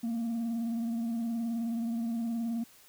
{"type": "tone with vibrato", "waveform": "sine", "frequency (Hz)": 230.9, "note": "A#3", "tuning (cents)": -16, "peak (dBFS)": -27, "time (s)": [0.03, 2.64], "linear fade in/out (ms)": 10, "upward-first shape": "triangle", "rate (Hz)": 19, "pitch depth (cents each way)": 50, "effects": ["tanh soft clip ceiling -29 dBFS", "white hiss -58 dBFS RMS until 2.88 s"]}